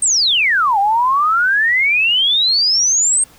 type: exponential two-way sweep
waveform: sine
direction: down then up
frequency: 8640 to 778 to 8640 Hz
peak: -11 dBFS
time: 0.02-3.24 s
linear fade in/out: 5 ms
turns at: 0.79 s
effects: pink hiss -46 dBFS RMS until 3.38 s